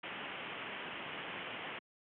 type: low-pass noise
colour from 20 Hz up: white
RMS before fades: -44 dBFS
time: 0.03-1.79 s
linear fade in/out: 5 ms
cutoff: 3200 Hz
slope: 96 dB/octave
effects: high-pass 150 Hz 12 dB/octave